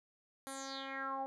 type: tone with low-pass filter sweep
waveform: 10% pulse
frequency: 270 Hz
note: C#4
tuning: 45 cents flat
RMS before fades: -42 dBFS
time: 0.47-1.26 s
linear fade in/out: 0 ms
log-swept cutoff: 11000 to 690 Hz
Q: 5.5
effects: none